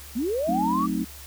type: linear sweep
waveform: sine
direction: up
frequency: 206.6 to 1185 Hz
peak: -23 dBFS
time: 0.15-0.87 s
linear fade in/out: 20 ms
type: chord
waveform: sine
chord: F# diminished seventh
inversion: none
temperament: equal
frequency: 185 / 220 / 261.6 / 311.1 Hz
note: F#3 / A3 / C4 / Eb4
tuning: 0 / 0 / 0 / 0 cents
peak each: -29 dBFS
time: 0.47-1.05 s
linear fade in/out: 20 ms
effects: added 71 Hz sine -44 dBFS peak until 1.26 s + white hiss -44 dBFS RMS until 1.26 s